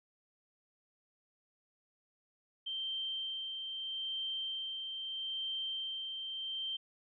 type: tone with tremolo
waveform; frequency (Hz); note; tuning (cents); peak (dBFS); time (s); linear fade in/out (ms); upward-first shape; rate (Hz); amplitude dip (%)
sine; 3136; G7; 0; -35; 2.66-6.77; 10; sine; 0.78; 35
effects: none